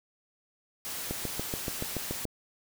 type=noise; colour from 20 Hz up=white; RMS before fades=-37 dBFS; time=0.85-2.25 s; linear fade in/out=0 ms
type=click train; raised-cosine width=2 ms; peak=-19 dBFS; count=9; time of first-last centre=1.11-2.253 s; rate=7 Hz
effects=none